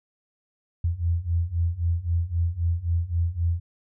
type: beating tone pair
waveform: sine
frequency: 83 / 86.8 Hz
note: E2 / F2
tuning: +12 / -10 cents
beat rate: 3.8 Hz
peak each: -26 / -24 dBFS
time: 0.84-3.6 s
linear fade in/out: 5 ms
effects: none